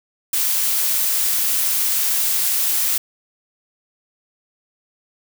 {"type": "noise", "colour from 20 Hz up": "blue", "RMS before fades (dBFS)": -19, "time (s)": [0.33, 2.98], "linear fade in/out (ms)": 5, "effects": []}